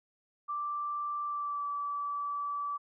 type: tone with pitch glide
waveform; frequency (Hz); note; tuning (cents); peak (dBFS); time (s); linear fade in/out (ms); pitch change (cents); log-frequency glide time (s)
sine; 1174 to 1154.5; D6 to D6; -1 to -30; -32; 0.48-2.78; 20; -29; 1.26-1.66
effects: none